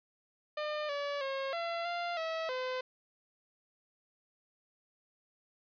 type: tone with pitch steps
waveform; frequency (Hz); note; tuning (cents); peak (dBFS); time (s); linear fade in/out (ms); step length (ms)
sawtooth; 603 / 572 / 541 / 678 / 694 / 648 / 511; D5 / D5 / C#5 / E5 / F5 / E5 / C5; +46 / -46 / -42 / +49 / -11 / -30 / -41; -30; 0.57-2.81; 5; 320
effects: resampled to 11025 Hz + 11-bit